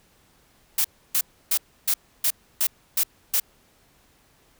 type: noise bursts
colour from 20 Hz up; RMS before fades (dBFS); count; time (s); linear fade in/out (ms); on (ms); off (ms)
blue; -21; 8; 0.78-3.4; 5; 65; 300
effects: pink hiss -60 dBFS RMS until 4.59 s